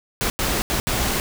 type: noise bursts at uneven times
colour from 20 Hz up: pink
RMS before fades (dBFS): -22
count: 4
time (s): 0.21-0.3 / 0.39-0.62 / 0.7-0.8 / 0.87-1.2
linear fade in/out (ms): 0
effects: none